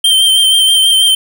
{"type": "tone with vibrato", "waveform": "square", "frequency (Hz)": 3136, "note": "G7", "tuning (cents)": 0, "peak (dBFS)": -7, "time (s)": [0.04, 1.15], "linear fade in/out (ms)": 5, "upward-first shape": "triangle", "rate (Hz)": 6.2, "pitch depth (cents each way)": 29, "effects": []}